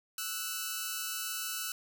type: tone pair together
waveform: 5% pulse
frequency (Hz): 1318.5 / 1480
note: E6 / F#6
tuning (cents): 0 / 0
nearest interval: major second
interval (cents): 200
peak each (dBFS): -26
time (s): 0.18-1.72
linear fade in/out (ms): 2
effects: none